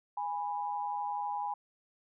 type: tone pair together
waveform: sine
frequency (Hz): 823.9 / 987.8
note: G#5 / B5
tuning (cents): -14 / 0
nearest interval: minor third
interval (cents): 314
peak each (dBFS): -34 / -37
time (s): 0.17-1.54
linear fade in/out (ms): 5
effects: none